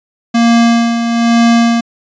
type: tone with tremolo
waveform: square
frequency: 233.1 Hz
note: A#3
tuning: in tune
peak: -6 dBFS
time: 0.34-1.81 s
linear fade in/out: 10 ms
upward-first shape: sine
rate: 1.1 Hz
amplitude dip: 55%
effects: resampled to 16000 Hz